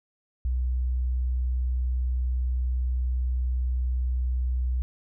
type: tone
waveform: sine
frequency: 62.5 Hz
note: B1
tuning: 21 cents sharp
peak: -23 dBFS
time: 0.45-4.82 s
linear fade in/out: 0 ms
effects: none